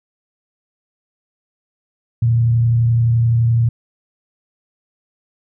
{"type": "tone with frequency modulation", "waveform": "sine", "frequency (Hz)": 116.54, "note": "A#2", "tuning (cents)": 0, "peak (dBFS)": -11, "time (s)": [2.22, 3.69], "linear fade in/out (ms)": 5, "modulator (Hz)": 31.7, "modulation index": 0.26, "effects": []}